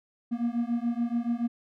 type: beating tone pair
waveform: triangle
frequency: 233.1 / 240.1 Hz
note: A#3 / B3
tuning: 0 / -49 cents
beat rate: 7 Hz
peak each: -27 / -27 dBFS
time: 0.31-1.48 s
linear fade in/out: 20 ms
effects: none